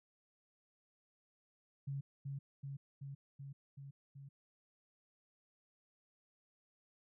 sine tone with echo, 138.59 Hz, C#3, in tune, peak -38 dBFS, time 1.87-2.01 s, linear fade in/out 10 ms, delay 380 ms, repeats 6, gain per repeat -2 dB, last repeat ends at 4.29 s, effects none

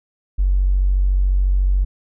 triangle tone, 47 Hz, F#1, 28 cents sharp, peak -9 dBFS, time 0.38-1.85 s, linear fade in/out 20 ms, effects tanh soft clip ceiling -11 dBFS

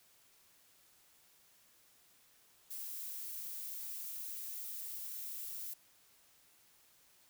violet noise, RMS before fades -44 dBFS, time 2.7-5.74 s, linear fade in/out 10 ms, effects white hiss -67 dBFS RMS until 7.29 s

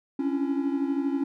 triangle tone cluster, 274.8 / 287.3 / 336.4 Hz, C#4 / D4 / E4, -15 / -38 / +35 cents, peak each -24 / -29 / -30 dBFS, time 0.19-1.24 s, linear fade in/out 5 ms, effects none

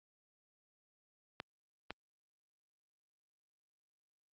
clicks, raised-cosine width 0.3 ms, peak -24 dBFS, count 2, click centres 1.401 / 1.906 s, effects high-pass 100 Hz 12 dB/octave + Opus 48 kbps

